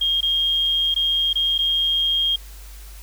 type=tone with dropouts; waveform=sine; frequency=3233 Hz; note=G#7; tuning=47 cents flat; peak=-17 dBFS; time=0.01-2.36 s; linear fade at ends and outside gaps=5 ms; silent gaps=0.208-0.228 / 0.943-0.961 / 1.331-1.355 / 1.58-1.588 s; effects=added 50 Hz sine -37 dBFS peak until 3.02 s + white hiss -46 dBFS RMS until 3.02 s